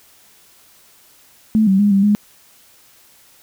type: tone with pitch steps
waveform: sine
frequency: 217.9 / 192.3 / 205.3 / 196.4 / 207.2 Hz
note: A3 / G3 / G#3 / G3 / G#3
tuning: -17 / -33 / -20 / +4 / -4 cents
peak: -10 dBFS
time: 1.55-2.15 s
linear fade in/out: 0 ms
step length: 120 ms
effects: white hiss -50 dBFS RMS until 3.42 s